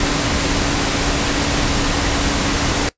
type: tone in noise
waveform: sine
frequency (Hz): 285.1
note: C#4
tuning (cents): +49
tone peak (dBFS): -24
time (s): 0-2.89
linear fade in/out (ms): 2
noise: pink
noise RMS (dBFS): -18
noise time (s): 0-2.89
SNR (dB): -9
effects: noise-tail reverb RT60 0.1 s tail -20 dB re dry + resampled to 16000 Hz